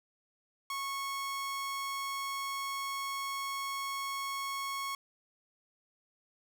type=tone; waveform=sawtooth; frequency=1100 Hz; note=C#6; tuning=14 cents flat; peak=-31 dBFS; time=0.7-4.95 s; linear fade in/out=2 ms; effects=none